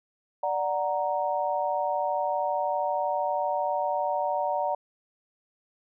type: chord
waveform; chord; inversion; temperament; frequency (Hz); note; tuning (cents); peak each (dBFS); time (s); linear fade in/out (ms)
sine; D augmented; none; equal; 587.3 / 740 / 932.3; D5 / F#5 / A#5; 0 / 0 / 0; -29; 0.43-4.75; 5
effects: none